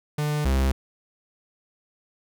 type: tone pair in turn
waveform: 45% pulse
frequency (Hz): 149.2 / 66.46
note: D3 / C2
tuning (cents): +28 / +28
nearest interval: octave + major second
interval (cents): 1400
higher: first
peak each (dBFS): -23 / -19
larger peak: second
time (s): 0.18-0.45 / 0.45-0.72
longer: neither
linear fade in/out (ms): 5
effects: none